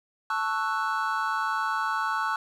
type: chord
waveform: triangle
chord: F# minor seventh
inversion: first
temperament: equal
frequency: 880 / 1108.7 / 1318.5 / 1480 Hz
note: A5 / C#6 / E6 / F#6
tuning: 0 / 0 / 0 / 0 cents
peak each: -29 dBFS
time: 0.3-2.36 s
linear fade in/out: 2 ms
effects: none